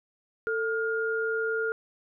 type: tone pair together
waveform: sine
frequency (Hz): 446 / 1416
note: A4 / F6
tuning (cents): +23 / +23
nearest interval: octave + minor sixth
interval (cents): 2000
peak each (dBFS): -28 / -29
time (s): 0.47-1.72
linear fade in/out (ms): 0
effects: none